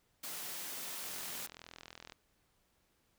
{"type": "high-pass noise", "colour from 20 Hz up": "white", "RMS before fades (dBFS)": -43, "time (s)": [0.23, 1.47], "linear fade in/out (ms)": 10, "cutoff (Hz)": 140, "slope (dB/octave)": 96}
{"type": "click train", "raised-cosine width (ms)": 0.2, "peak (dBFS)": -31, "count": 46, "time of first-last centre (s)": [1.04, 2.122], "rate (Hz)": 41.6}
{"effects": ["pink hiss -75 dBFS RMS until 3.18 s"]}